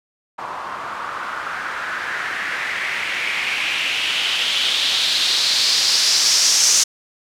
blue noise with low-pass filter sweep, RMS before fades -20 dBFS, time 0.38-6.84 s, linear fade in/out 10 ms, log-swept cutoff 1000 to 6200 Hz, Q 3.3, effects none

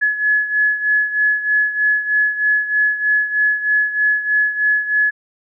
sine beating tone pair, 1700 / 1703.2 Hz, G#6 / G#6, +40 / +43 cents, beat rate 3.2 Hz, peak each -15 / -20 dBFS, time 0.01-5.11 s, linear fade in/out 20 ms, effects none

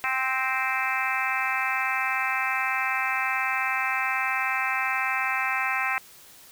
harmonic tone with a mistuned harmonic, 261.3 Hz, C4, 2 cents flat, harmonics 3 / 4 / 5 / 6 / 7 / 8 / 9 / 10, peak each -32 / -32 / -32 / -32 / -32 / -32 / -32 / -32 dBFS, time 0.04-5.98 s, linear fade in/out 0 ms, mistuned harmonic 7, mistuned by +24 cents, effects white hiss -50 dBFS RMS until 6.51 s

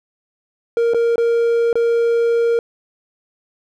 triangle tone with dropouts, 466.4 Hz, A#4, 1 cent sharp, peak -11 dBFS, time 0.77-2.59 s, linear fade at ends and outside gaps 1 ms, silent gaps 0.936-0.945 / 1.158-1.18 / 1.729-1.755 s, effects none

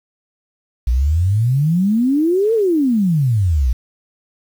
sine exponential two-way sweep, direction up then down, 56.9 to 465.7 to 56.9 Hz, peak -12 dBFS, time 0.87-3.73 s, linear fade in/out 5 ms, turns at 2.54 s, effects 7-bit

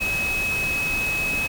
sine tone in noise, 2559 Hz, D#7, 48 cents sharp, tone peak -22 dBFS, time 0-1.48 s, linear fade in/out 20 ms, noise pink, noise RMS -31 dBFS, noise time 0-1.48 s, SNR +6 dB, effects none

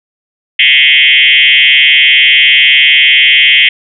sine tone with frequency modulation, 2630 Hz, E7, 5 cents flat, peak -3 dBFS, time 0.59-3.69 s, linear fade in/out 5 ms, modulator 141 Hz, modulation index 4.8, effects none

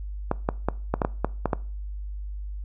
clicks, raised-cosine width 1 ms, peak -8 dBFS, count 9, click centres 0.314 / 0.489 / 0.686 / 0.94 / 1.018 / 1.049 / 1.246 / 1.457 / 1.532 s, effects noise-tail reverb RT60 0.4 s tail -21 dB re dry + added 50 Hz sine -31 dBFS peak until 2.64 s

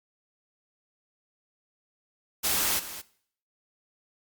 white noise with echo, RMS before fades -26 dBFS, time 2.43-2.8 s, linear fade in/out 20 ms, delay 220 ms, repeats 1, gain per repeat -13 dB, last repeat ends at 3.02 s, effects noise-tail reverb RT60 0.6 s tail -19 dB re dry + Opus 48 kbps

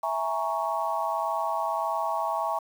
sine chord, A# half-diminished seventh, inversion second, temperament equal, 659.3 / 830.6 / 932.3 / 1108.7 Hz, E5 / G#5 / A#5 / C#6, 0 / 0 / 0 / 0 cents, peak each -31 dBFS, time 0.03-2.59 s, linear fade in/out 5 ms, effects 8-bit

